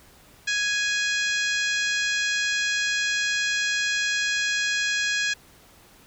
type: harmonic tone with a mistuned harmonic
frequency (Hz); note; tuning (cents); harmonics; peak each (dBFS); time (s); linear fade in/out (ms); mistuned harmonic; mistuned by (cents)
830.6; G#5; 0; 2 / 3 / 4 / 5 / 6 / 7 / 8 / 9; -25 / -29 / -31 / -33 / -35 / -36 / -37 / -38; 0.47-5.34; 10; 6; +15
effects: pink hiss -53 dBFS RMS until 6.06 s